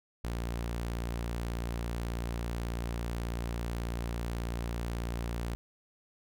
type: tone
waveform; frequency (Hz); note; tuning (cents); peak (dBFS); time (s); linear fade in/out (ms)
sawtooth; 58.27; A#1; 0; -29; 0.24-5.55; 0
effects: none